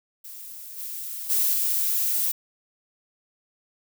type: noise with level steps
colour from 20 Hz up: violet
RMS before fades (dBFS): -40 / -34 / -22 / -24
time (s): 0.24-2.32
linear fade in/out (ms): 10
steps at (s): 0.77 / 1.29 / 1.52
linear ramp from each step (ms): 20
effects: none